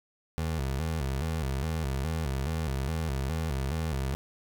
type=tone with vibrato; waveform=25% pulse; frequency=73.4 Hz; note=D2; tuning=in tune; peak=-25 dBFS; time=0.38-4.15 s; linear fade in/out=0 ms; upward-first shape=square; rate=2.4 Hz; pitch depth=160 cents each way; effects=10-bit